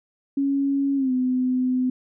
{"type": "tone with pitch glide", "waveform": "sine", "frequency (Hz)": [277.2, 254.2], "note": ["C#4", "C4"], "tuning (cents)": [0, -50], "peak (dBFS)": -19, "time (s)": [0.37, 1.9], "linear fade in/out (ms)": 5, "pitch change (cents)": -150, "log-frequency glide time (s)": [0.96, 1.12], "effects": []}